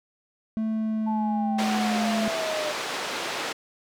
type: tone with pitch glide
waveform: triangle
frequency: 220 to 214.6 Hz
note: A3 to A3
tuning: 0 to -43 cents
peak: -22 dBFS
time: 0.57-2.28 s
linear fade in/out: 0 ms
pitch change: -43 cents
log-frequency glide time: 0.69-1.77 s
type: exponential sweep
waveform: sine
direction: down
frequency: 880 to 598 Hz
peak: -28 dBFS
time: 1.06-2.73 s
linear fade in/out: 20 ms
type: band-pass noise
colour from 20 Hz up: pink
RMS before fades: -31 dBFS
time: 1.58-3.53 s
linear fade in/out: 10 ms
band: 440 to 5300 Hz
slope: 12 dB/octave
effects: none